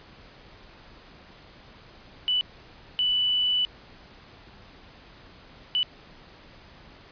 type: tone bursts at uneven times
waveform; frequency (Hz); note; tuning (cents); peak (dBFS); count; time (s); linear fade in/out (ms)
sine; 2977; F#7; +10; -21; 3; 2.28-2.41 / 2.99-3.65 / 5.75-5.83; 0
effects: pink hiss -50 dBFS RMS until 7.11 s + resampled to 11025 Hz